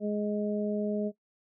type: harmonic tone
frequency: 208.7 Hz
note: G#3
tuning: 9 cents sharp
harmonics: 1 / 2 / 3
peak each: -30 / -33 / -35 dBFS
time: 0-1.12 s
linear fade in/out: 50 ms
effects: noise-tail reverb RT60 0.1 s tail -18 dB re dry

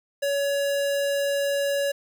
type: tone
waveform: square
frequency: 563 Hz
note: C#5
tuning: 27 cents sharp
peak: -23 dBFS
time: 0.22-1.92 s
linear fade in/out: 10 ms
effects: 9-bit

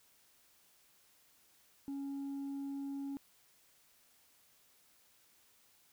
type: tone with tanh clipping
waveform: triangle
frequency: 277.6 Hz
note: C#4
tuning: 3 cents sharp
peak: -39 dBFS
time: 1.88-3.17 s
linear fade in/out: 0 ms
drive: 7 dB
effects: white hiss -68 dBFS RMS until 5.92 s

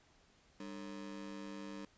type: ring-modulated tone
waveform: 35% pulse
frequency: 248.7 Hz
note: B3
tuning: 12 cents sharp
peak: -40 dBFS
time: 0.6-1.85 s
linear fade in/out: 2 ms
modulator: 50 Hz
effects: pink hiss -68 dBFS RMS until 1.97 s + resampled to 16000 Hz

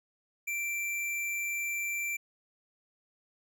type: tone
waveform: square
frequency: 2349 Hz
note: D7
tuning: in tune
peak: -32 dBFS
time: 0.47-2.17 s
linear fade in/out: 10 ms
effects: none

